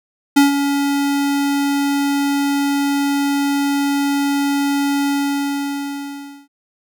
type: tone with ADSR envelope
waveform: square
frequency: 281.9 Hz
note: C#4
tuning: 29 cents sharp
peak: -7 dBFS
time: 0.36-6.48 s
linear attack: 12 ms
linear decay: 140 ms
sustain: -9 dB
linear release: 1400 ms
effects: none